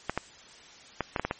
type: clicks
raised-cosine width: 0.5 ms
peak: -12 dBFS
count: 7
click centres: 0.096 / 0.176 / 1.007 / 1.162 / 1.196 / 1.25 / 1.311 s
effects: white hiss -51 dBFS RMS until 1.39 s + MP3 32 kbps